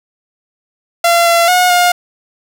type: tone with pitch steps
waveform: sawtooth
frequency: 684 / 680 / 724 / 711 Hz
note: F5 / F5 / F#5 / F5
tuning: -36 / -46 / -38 / +31 cents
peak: -4 dBFS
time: 1.04-1.92 s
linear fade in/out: 5 ms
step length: 220 ms
effects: none